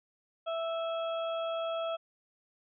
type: harmonic tone with a mistuned harmonic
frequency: 659.3 Hz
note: E5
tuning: in tune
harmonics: 1 / 2 / 4 / 5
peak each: -32 / -39 / -49 / -45 dBFS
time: 0.46-1.97 s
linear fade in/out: 20 ms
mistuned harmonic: 4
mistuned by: -18 cents
effects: none